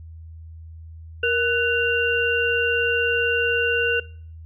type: tone cluster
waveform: sine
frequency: 469 / 1491 / 2778 Hz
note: A#4 / F#6 / F7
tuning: +11 / +13 / -10 cents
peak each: -22 dBFS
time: 1.23-4 s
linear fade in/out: 5 ms
effects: noise-tail reverb RT60 0.5 s tail -23 dB re dry + added 81 Hz sine -37 dBFS peak until 4.45 s